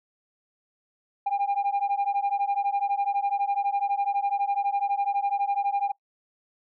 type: beating tone pair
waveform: sine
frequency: 797 / 809 Hz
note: G5 / G#5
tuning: +28 / -46 cents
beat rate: 12 Hz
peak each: -24 dBFS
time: 1.26-5.92 s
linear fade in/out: 10 ms
effects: noise-tail reverb RT60 0.1 s tail -22 dB re dry + tanh soft clip ceiling -20 dBFS